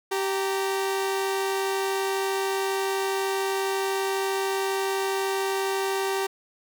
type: tone pair together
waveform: sawtooth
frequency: 388.5 / 924 Hz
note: G4 / A#5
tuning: -16 / -16 cents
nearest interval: octave + minor third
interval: 1500 cents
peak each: -21 / -29 dBFS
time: 0.11-6.27 s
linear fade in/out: 10 ms
effects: none